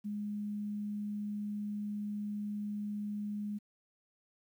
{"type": "tone", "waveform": "sine", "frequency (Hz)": 207.4, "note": "G#3", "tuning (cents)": -2, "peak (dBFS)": -35, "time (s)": [0.04, 3.59], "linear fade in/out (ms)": 20, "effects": ["11-bit"]}